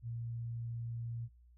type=tone; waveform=sine; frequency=116.8 Hz; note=A#2; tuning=4 cents sharp; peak=-38 dBFS; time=0.02-1.29 s; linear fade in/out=50 ms; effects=noise-tail reverb RT60 0.4 s tail -25 dB re dry + added 60 Hz sine -59 dBFS peak until 1.57 s